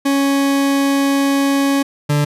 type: tone pair in turn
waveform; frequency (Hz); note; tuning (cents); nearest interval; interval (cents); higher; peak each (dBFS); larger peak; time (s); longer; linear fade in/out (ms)
40% pulse; 277.2 / 146.84; C#4 / D3; 0 / 0; major seventh; 1100; first; -12; neither; 0.05-1.83 / 2.09-2.25; first; 10
effects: resampled to 32000 Hz